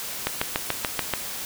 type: click train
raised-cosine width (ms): 0.3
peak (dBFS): -6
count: 7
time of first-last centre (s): 0.27-1.137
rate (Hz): 6.92
effects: white hiss -33 dBFS RMS until 1.45 s